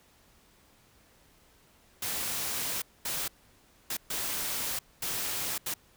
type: noise bursts at uneven times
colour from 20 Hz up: white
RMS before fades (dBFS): -33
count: 6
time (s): 2.02-2.82 / 3.05-3.28 / 3.9-3.97 / 4.1-4.79 / 5.02-5.58 / 5.66-5.74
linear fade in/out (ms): 5
effects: pink hiss -62 dBFS RMS until 5.96 s